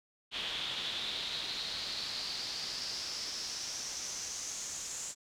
brown noise with band-pass filter sweep, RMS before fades -39 dBFS, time 0.31-5.15 s, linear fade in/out 50 ms, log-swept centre 3300 to 7100 Hz, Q 5.1, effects none

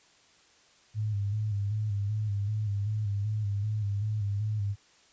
sine tone with vibrato, 103.83 Hz, G#2, in tune, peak -27 dBFS, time 0.94-4.76 s, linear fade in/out 50 ms, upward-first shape square, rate 2.6 Hz, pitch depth 53 cents each way, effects white hiss -61 dBFS RMS until 5.12 s + resampled to 16000 Hz

